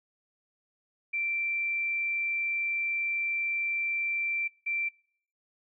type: tone bursts at uneven times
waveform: sine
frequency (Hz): 2349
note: D7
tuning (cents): 0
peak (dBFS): -28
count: 2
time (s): 1.13-4.48 / 4.66-4.89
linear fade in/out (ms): 10
effects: noise-tail reverb RT60 0.6 s tail -23 dB re dry